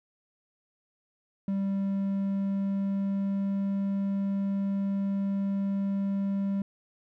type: tone with pitch glide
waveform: triangle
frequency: 196 to 197.25 Hz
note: G3 to G3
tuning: 0 to +11 cents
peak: -24 dBFS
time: 1.48-6.62 s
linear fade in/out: 2 ms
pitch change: +11 cents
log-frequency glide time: 1.65-3.73 s
effects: none